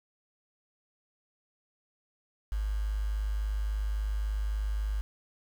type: tone with quantisation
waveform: sine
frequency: 51.8 Hz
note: G#1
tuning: 4 cents flat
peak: -28 dBFS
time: 2.52-5.01 s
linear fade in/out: 0 ms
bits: 8
effects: none